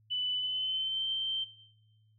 sine tone with pitch glide, 2991 to 3123 Hz, F#7 to G7, +18 to -7 cents, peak -30 dBFS, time 0.1-1.45 s, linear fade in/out 20 ms, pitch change +75 cents, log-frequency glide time 0.34-1.07 s, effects noise-tail reverb RT60 1.0 s tail -18 dB re dry + added 108 Hz sine -63 dBFS peak until 2.18 s

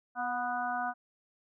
harmonic tone with a mistuned harmonic, 246.9 Hz, B3, in tune, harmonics 1 / 3 / 4 / 5 / 6, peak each -43 / -33 / -40 / -39 / -37 dBFS, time 0.15-0.94 s, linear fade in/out 50 ms, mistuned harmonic 3, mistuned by -25 cents, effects none

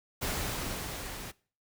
pink noise with level ramp, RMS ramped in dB -32 to -42 dBFS, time 0.21-1.32 s, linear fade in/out 20 ms, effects noise-tail reverb RT60 0.4 s tail -21 dB re dry

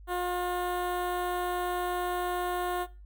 15% pulse tone with notch filter, 357.1 Hz, F4, 39 cents sharp, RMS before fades -31 dBFS, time 0.07-2.87 s, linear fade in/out 50 ms, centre 5500 Hz, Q 0.56, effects noise-tail reverb RT60 0.3 s tail -18 dB re dry + added 50 Hz sine -46 dBFS peak until 3.05 s

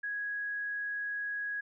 sine tone, 1661.2 Hz, G#6, in tune, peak -33 dBFS, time 0.03-1.61 s, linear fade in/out 10 ms, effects none

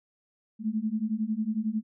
sine beating tone pair, 211.4 / 222.4 Hz, G#3 / A3, +31 / +19 cents, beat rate 11 Hz, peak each -30 / -29 dBFS, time 0.59-1.83 s, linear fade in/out 50 ms, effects none

